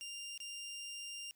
20% pulse tone with dropouts, 2794 Hz, F7, in tune, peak -39 dBFS, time 0.01-1.31 s, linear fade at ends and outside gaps 0 ms, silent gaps 0.377-0.402 s, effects white hiss -75 dBFS RMS until 1.35 s

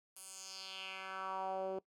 10% pulse tone with band-pass filter sweep, 190.3 Hz, F#3, 49 cents sharp, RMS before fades -43 dBFS, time 0.16-1.79 s, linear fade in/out 5 ms, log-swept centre 11000 to 420 Hz, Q 2.8, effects noise-tail reverb RT60 0.1 s tail -20 dB re dry

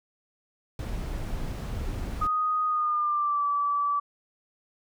brown noise, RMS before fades -32 dBFS, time 0.79-2.27 s, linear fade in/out 2 ms
sine tone with pitch glide, 1244.5 to 1154.5 Hz, D#6 to D6, 0 to -30 cents, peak -23 dBFS, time 2.21-4 s, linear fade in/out 10 ms, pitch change -130 cents, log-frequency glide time 2.66-3.45 s
effects none

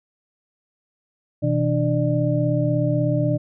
sine tone cluster, 125.7 / 162.1 / 297 / 595 Hz, B2 / E3 / D4 / D5, +31 / -29 / +20 / +22 cents, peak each -21 / -24 / -24 / -24 dBFS, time 1.42-3.38 s, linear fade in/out 20 ms, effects none

